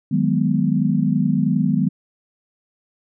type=chord; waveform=sine; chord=G# minor seventh; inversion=second; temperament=equal; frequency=155.56 / 185 / 207.7 / 246.9 Hz; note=D#3 / F#3 / G#3 / B3; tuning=0 / 0 / 0 / 0 cents; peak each=-21 dBFS; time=0.11-1.89 s; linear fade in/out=10 ms; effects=none